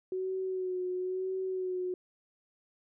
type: tone with vibrato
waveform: sine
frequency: 370.9 Hz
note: F#4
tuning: 4 cents sharp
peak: -31 dBFS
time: 0.12-1.94 s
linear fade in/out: 2 ms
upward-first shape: sine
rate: 1 Hz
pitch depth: 31 cents each way
effects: none